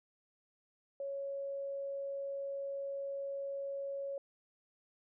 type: tone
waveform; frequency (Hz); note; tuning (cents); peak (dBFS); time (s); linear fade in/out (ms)
sine; 554.4; C#5; 0; -37; 1-4.18; 2
effects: none